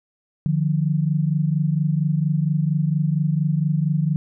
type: tone pair together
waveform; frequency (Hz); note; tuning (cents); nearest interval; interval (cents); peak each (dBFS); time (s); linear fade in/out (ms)
sine; 150 / 174.33; D3 / F3; +37 / -3; minor third; 260; -19 / -22; 0.46-4.16; 0
effects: none